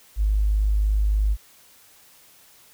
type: tone with tanh clipping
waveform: triangle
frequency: 51.7 Hz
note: G#1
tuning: 7 cents flat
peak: -17 dBFS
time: 0.16-1.37 s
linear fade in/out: 50 ms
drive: 3 dB
effects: white hiss -53 dBFS RMS until 2.73 s